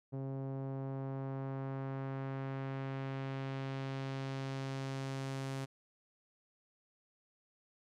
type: tone with low-pass filter sweep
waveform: sawtooth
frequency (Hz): 134.8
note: C#3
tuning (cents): -48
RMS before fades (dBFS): -40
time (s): 0.12-5.66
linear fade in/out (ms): 20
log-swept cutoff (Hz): 560 to 9500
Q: 0.87
effects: none